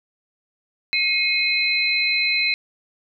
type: tone cluster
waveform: sine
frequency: 2158 / 2513 / 4064 Hz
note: C#7 / D#7 / B7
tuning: -47 / +17 / +49 cents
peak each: -22 dBFS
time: 0.93-2.54 s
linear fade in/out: 0 ms
effects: none